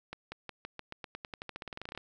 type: accelerating click train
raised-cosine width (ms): 0.3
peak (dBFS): -24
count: 23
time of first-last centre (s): 0.13-1.976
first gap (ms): 190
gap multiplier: 0.91
effects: none